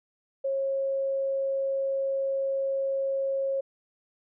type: tone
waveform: sine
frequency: 543 Hz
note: C#5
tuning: 36 cents flat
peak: -25 dBFS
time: 0.44-3.61 s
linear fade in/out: 10 ms
effects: none